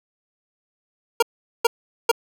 25% pulse tone bursts, 466.2 Hz, A#4, in tune, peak -9 dBFS, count 3, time 1.2-2.115 s, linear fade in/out 5 ms, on 25 ms, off 420 ms, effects none

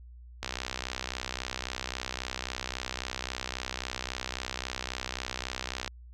click train, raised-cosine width 0.2 ms, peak -15 dBFS, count 348, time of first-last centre 0.43-5.877 s, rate 63.7 Hz, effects added 60 Hz sine -46 dBFS peak until 6.13 s

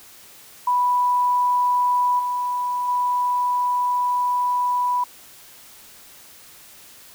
sine tone with level steps, 986 Hz, B5, 3 cents flat, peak -16 / -21 / -18 dBFS, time 0.67-5.04 s, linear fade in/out 5 ms, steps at 2.19 / 2.88 s, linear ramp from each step 5 ms, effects white hiss -46 dBFS RMS until 7.14 s

